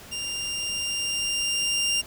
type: tone with level ramp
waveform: 20% pulse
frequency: 2794 Hz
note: F7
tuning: in tune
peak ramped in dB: -25 to -17 dBFS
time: 0.11-2.02 s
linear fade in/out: 20 ms
effects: pink hiss -45 dBFS RMS until 2.06 s